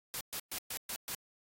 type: noise bursts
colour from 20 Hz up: white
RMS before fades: -39 dBFS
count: 6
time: 0.14-1.148 s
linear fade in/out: 0 ms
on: 68 ms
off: 120 ms
effects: AAC 48 kbps